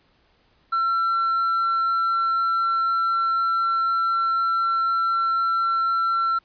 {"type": "tone with hard clipping", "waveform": "triangle", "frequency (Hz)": 1351, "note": "E6", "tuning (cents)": 42, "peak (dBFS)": -18, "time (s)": [0.72, 6.39], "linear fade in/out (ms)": 10, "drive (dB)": 1, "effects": ["pink hiss -62 dBFS RMS until 6.44 s", "resampled to 11025 Hz"]}